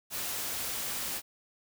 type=noise; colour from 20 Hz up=white; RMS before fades=-35 dBFS; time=0.1-1.22 s; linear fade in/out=50 ms; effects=none